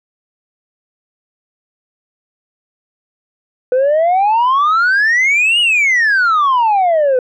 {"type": "exponential two-way sweep", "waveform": "sine", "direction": "up then down", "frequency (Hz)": [493.9, 2940, 493.9], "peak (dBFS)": -7, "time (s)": [3.72, 7.19], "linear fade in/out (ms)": 2, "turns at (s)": 5.6, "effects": ["tanh soft clip ceiling -8 dBFS"]}